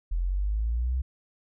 sine linear sweep, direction up, 41.02 to 65.41 Hz, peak -24 dBFS, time 0.11-1.02 s, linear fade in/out 10 ms, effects none

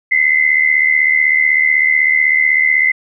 sine tone pair together, 2031 / 2107 Hz, B6 / C7, +48 / +12 cents, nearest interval minor second, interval 64 cents, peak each -11 / -14 dBFS, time 0.11-2.92 s, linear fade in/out 10 ms, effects none

